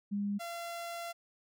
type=tone pair in turn; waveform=sine / sawtooth; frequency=202.8 / 683.7 Hz; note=G#3 / F5; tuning=-41 / -37 cents; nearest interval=octave + major sixth; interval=2104 cents; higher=second; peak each=-31 / -35 dBFS; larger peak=first; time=0.11-0.39 / 0.39-1.13 s; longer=second; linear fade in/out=20 ms; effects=none